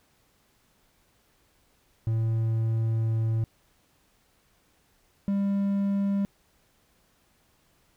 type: tone pair in turn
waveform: triangle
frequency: 112.4 / 198.86 Hz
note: A2 / G3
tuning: +37 / +25 cents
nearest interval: minor seventh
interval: 988 cents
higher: second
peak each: -21 dBFS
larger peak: neither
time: 2.07-3.44 / 5.28-6.25 s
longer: first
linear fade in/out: 0 ms
effects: pink hiss -66 dBFS RMS until 7.96 s